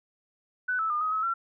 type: tone with pitch steps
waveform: sine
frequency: 1496 / 1310 / 1211 / 1261 / 1287 / 1358 Hz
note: F#6 / E6 / D#6 / D#6 / E6 / F6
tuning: +19 / -11 / -47 / +23 / -42 / -49 cents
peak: -25 dBFS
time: 0.68-1.34 s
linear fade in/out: 10 ms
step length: 110 ms
effects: none